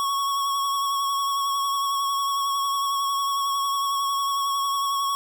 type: tone with vibrato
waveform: square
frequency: 1108.7 Hz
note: C#6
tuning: in tune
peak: -23 dBFS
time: 0-5.15 s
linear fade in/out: 0 ms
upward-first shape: sine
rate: 11 Hz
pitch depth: 23 cents each way
effects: none